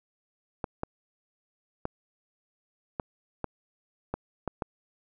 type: clicks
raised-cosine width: 1 ms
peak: -16 dBFS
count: 8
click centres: 0.642 / 0.834 / 1.854 / 2.998 / 3.443 / 4.14 / 4.477 / 4.622 s
effects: none